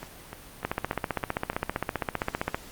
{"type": "two click trains", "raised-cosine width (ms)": 0.5, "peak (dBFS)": [-11, -22], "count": [30, 6], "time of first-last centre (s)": [[0.65, 2.545], [0.03, 1.532]], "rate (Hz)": [15.3, 3.33], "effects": ["pink hiss -47 dBFS RMS until 2.71 s", "Opus 48 kbps"]}